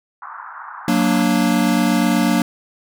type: band-pass noise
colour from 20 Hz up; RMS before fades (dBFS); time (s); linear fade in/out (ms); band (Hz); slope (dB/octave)
pink; -34; 0.22-1.22; 2; 890 to 1500; 48
type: chord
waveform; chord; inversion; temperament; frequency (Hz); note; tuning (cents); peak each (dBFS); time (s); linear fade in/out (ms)
square; Gb augmented; none; equal; 185 / 233.1 / 293.7; Gb3 / Bb3 / D4; 0 / 0 / 0; -20 / -18 / -20; 0.88-2.42; 2
effects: none